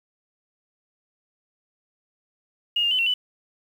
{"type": "tone with pitch steps", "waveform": "sine", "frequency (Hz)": [2854, 2807, 3022, 2728, 2986], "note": ["F7", "F7", "F#7", "F7", "F#7"], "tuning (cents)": [37, 8, 36, -41, 15], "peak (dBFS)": -19, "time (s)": [2.76, 3.14], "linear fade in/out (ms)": 5, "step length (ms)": 76, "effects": ["8-bit"]}